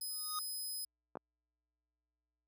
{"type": "tone", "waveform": "10% pulse", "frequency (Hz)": 5040, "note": "D#8", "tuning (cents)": 21, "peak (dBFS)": -34, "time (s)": [0.01, 0.85], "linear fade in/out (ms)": 5}
{"type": "tone with exponential growth", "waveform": "square", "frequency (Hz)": 1244.5, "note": "D#6", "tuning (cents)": 0, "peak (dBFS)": -36, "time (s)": [0.1, 0.39], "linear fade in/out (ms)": 2, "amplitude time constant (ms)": 62}
{"type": "clicks", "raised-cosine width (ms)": 1, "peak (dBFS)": [-29, -29], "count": 2, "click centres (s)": [1.155, 1.171]}
{"effects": ["added 60 Hz sine -70 dBFS peak until 2.47 s", "high-pass 200 Hz 12 dB/octave"]}